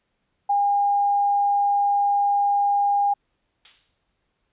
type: tone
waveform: sine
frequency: 810 Hz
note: G#5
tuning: 43 cents flat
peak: -17 dBFS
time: 0.49-3.14 s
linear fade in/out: 10 ms
type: noise with exponential decay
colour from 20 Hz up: violet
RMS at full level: -28 dBFS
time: 3.65-4.04 s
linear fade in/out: 1 ms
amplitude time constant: 83 ms
effects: pink hiss -73 dBFS RMS until 4.52 s + resampled to 8000 Hz